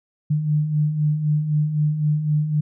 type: beating tone pair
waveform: sine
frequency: 147.8 / 151.7 Hz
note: D3 / D#3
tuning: +11 / -44 cents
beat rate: 3.9 Hz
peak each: -26 / -18 dBFS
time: 0.3-2.61 s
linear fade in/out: 10 ms
effects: none